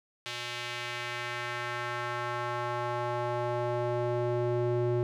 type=tone with band-pass filter sweep; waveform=square; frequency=120.9 Hz; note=B2; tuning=36 cents flat; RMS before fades=-32 dBFS; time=0.26-5.03 s; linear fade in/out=0 ms; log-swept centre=3300 to 340 Hz; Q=1.3; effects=none